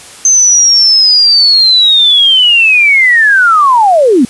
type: linear sweep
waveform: sine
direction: down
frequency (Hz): 6272 to 220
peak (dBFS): -3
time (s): 0.25-4.25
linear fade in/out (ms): 2
effects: white hiss -32 dBFS RMS until 4.29 s + resampled to 24000 Hz